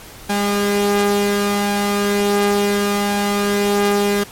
sawtooth tone pair together, 203.4 / 406.1 Hz, G#3 / G#4, -36 / -39 cents, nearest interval octave, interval 1197 cents, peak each -14 dBFS, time 0.29-4.24 s, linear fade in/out 10 ms, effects pink hiss -38 dBFS RMS until 4.31 s + MP3 64 kbps

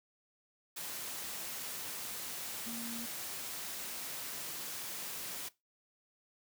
sine tone in noise, 233.1 Hz, A#3, in tune, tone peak -42 dBFS, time 2.66-3.06 s, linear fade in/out 10 ms, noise white, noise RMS -42 dBFS, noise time 0.76-5.49 s, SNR -3 dB, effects noise-tail reverb RT60 0.2 s tail -19 dB re dry + high-pass 100 Hz 12 dB/octave

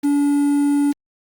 triangle tone with quantisation, 286.6 Hz, D4, 42 cents flat, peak -12 dBFS, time 0.03-0.93 s, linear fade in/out 20 ms, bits 6, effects Opus 48 kbps

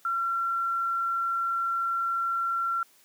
sine tone, 1363 Hz, F6, 43 cents flat, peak -25 dBFS, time 0.05-2.83 s, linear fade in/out 2 ms, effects white hiss -60 dBFS RMS until 3.04 s + high-pass 150 Hz 12 dB/octave

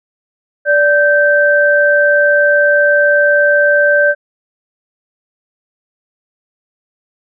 sine tone pair together, 583.2 / 1558 Hz, D5 / G6, -12 / -11 cents, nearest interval octave + perfect fourth, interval 1701 cents, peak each -10 dBFS, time 0.65-4.15 s, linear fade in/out 50 ms, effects none

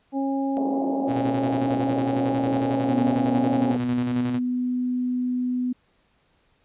harmonic tone, 272.8 Hz, C#4, 28 cents flat, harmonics 1 / 2 / 3, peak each -23 / -32 / -31 dBFS, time 0.12-3.75 s, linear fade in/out 50 ms
white band-pass noise, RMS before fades -31 dBFS, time 0.57-3.77 s, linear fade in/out 0 ms, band 200 to 750 Hz, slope 48 dB/octave
sawtooth tone with tremolo, 121.7 Hz, B2, 25 cents flat, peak -23 dBFS, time 1.07-4.4 s, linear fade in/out 50 ms, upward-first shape square, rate 11 Hz, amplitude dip 45%
sine tone with pitch glide, 246.6 to 249.6 Hz, B3 to B3, -2 to +19 cents, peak -22 dBFS, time 2.89-5.73 s, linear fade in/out 10 ms, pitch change +21 cents, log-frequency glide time 3.72-4.79 s
effects pink hiss -65 dBFS RMS until 6.64 s + resampled to 8000 Hz

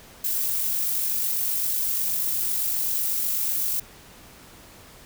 violet noise with amplitude modulation, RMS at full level -24 dBFS, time 0.24-3.8 s, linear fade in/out 5 ms, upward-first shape sine, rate 48 Hz, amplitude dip 25%, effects pink hiss -48 dBFS RMS until 5.05 s

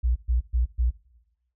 sine tone bursts, 59.9 Hz, A#1, 48 cents sharp, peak -19 dBFS, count 4, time 0.03-0.91 s, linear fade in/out 20 ms, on 130 ms, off 120 ms, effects noise-tail reverb RT60 1.0 s tail -20 dB re dry

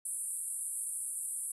white band-pass noise, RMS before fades -38 dBFS, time 0.05-1.52 s, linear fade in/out 5 ms, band 8300 to 11000 Hz, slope 96 dB/octave, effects none

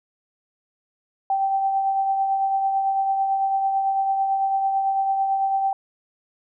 sine tone with tremolo, 779 Hz, G5, 11 cents flat, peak -17 dBFS, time 1.3-5.73 s, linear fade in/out 2 ms, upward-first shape triangle, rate 9 Hz, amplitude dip 40%, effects none

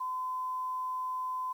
sine tone with quantisation, 1020 Hz, C6, 44 cents flat, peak -32 dBFS, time 0-1.53 s, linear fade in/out 10 ms, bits 10, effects none

